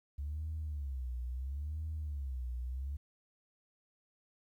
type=tone with vibrato; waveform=sine; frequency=69.3 Hz; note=C#2; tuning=in tune; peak=-35 dBFS; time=0.18-2.97 s; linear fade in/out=10 ms; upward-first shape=sine; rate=0.74 Hz; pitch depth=220 cents each way; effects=tanh soft clip ceiling -32 dBFS + 12-bit